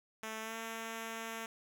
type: tone with pitch glide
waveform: 5% pulse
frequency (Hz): 220 to 225.8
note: A3 to A3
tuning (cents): 0 to +45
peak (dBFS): -29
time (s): 0.23-1.46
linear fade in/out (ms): 2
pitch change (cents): +45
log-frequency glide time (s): 0.41-0.55
effects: none